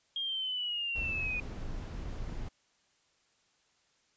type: linear sweep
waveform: sine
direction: down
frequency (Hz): 3245 to 2460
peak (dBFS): -32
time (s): 0.16-1.4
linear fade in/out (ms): 2
type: noise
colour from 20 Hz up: brown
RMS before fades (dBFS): -39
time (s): 0.95-2.49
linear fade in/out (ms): 10
effects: white hiss -71 dBFS RMS until 4.16 s + resampled to 16000 Hz